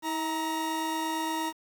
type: tone pair together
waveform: 40% pulse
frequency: 322.2 / 938 Hz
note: E4 / A#5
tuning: -39 / +11 cents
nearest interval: octave + tritone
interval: 1850 cents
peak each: -32 / -30 dBFS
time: 0.02-1.53 s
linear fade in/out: 50 ms
effects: 9-bit